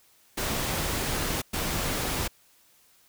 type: noise bursts at uneven times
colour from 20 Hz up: pink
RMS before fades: -29 dBFS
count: 2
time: 0.37-1.42 / 1.53-2.28 s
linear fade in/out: 10 ms
effects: white hiss -61 dBFS RMS until 3.08 s